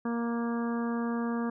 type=harmonic tone; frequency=234.3 Hz; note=A#3; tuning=9 cents sharp; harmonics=1 / 2 / 3 / 4 / 5 / 6 / 7; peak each=-29 / -37 / -43 / -42 / -41 / -48 / -45 dBFS; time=0.05-1.5 s; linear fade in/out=5 ms; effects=none